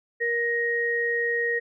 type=tone pair together; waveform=sine; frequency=470.6 / 1875.3 Hz; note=A#4 / A#6; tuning=+16 / +10 cents; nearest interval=2 octaves; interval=2394 cents; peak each=-27 / -24 dBFS; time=0.2-1.6 s; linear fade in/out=20 ms; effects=none